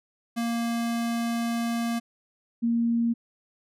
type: tone pair in turn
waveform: square / sine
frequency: 233.1 / 233.1 Hz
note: A#3 / A#3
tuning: 0 / 0 cents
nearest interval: unison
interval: 0 cents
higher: neither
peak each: -26 / -21 dBFS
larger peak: second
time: 0.36-2 / 2.62-3.14 s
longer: first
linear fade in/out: 20 ms
effects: resampled to 32000 Hz